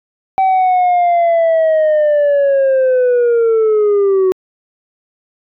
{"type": "linear sweep", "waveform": "sine", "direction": "down", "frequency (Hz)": [769, 370], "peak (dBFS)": -6, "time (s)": [0.38, 4.32], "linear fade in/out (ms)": 0, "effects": ["tanh soft clip ceiling -8 dBFS"]}